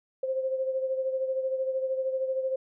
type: beating tone pair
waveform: sine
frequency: 524 / 537 Hz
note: C5 / C5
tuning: +2 / +45 cents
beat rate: 13 Hz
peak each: -27 / -35 dBFS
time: 0.23-2.56 s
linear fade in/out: 5 ms
effects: none